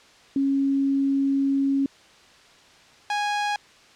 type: tone pair in turn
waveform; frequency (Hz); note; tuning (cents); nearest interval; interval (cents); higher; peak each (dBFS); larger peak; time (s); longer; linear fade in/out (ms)
sine / sawtooth; 274.7 / 826.7; C#4 / G#5; -16 / -8; octave + perfect fifth; 1908; second; -19; neither; 0.36-1.86 / 3.1-3.56; first; 2
effects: white hiss -52 dBFS RMS until 3.95 s + low-pass 5000 Hz 12 dB/octave